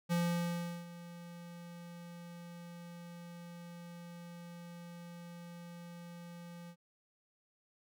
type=tone with ADSR envelope; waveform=square; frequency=172.3 Hz; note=F3; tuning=23 cents flat; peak=-30 dBFS; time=0.09-6.76 s; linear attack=31 ms; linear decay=730 ms; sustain=-18 dB; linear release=67 ms; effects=none